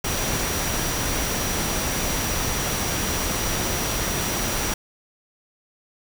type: tone in noise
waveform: sine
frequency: 5800 Hz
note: F#8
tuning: 35 cents flat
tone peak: -32 dBFS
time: 0.04-4.74 s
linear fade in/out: 5 ms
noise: pink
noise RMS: -25 dBFS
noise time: 0.04-4.74 s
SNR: -10 dB
effects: none